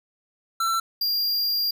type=tone pair in turn; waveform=square; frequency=1343 / 4786 Hz; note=E6 / D8; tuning=+32 / +32 cents; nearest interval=octave + minor seventh; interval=2200 cents; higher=second; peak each=-22 dBFS; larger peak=neither; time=0.6-0.8 / 1.01-1.71 s; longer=second; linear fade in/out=5 ms; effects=none